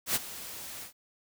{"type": "noise with ADSR envelope", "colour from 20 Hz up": "white", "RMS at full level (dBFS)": -26, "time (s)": [0.06, 0.93], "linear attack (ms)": 92, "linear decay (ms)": 29, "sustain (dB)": -16, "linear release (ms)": 110, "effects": []}